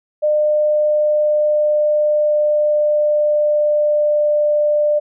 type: tone with pitch glide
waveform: sine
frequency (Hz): 603 to 595.7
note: D5 to D5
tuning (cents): +46 to +24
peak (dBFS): -12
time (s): 0.22-5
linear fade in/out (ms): 20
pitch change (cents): -22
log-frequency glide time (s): 0.44-4.43
effects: none